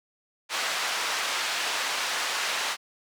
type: band-pass noise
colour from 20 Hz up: pink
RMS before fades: -29 dBFS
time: 0.49-2.77 s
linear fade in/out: 50 ms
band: 1000 to 6100 Hz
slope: 12 dB/octave
effects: none